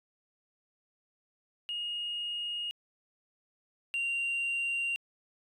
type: tone pair in turn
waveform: sine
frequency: 2864 / 2768 Hz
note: F7 / F7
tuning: +43 / -16 cents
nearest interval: minor second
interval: 59 cents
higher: first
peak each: -32 / -27 dBFS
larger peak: second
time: 1.69-2.71 / 3.94-4.96 s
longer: neither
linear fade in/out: 0 ms
effects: tanh soft clip ceiling -28 dBFS